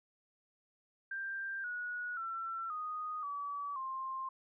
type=tone with pitch steps; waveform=sine; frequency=1582 / 1459.1 / 1345.8 / 1241.2 / 1144.8 / 1055.9 Hz; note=G6 / F#6 / E6 / D#6 / D6 / C6; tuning=+15 / -25 / +35 / -5 / -45 / +15 cents; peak=-37 dBFS; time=1.11-4.29 s; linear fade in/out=5 ms; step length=530 ms; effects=none